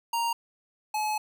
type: tone pair in turn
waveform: square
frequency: 932.3 / 853.6 Hz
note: A#5 / G#5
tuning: 0 / +47 cents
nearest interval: major second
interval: 153 cents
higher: first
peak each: -26 / -27 dBFS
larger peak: first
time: 0.13-0.33 / 0.94-1.18 s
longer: second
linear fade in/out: 5 ms
effects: none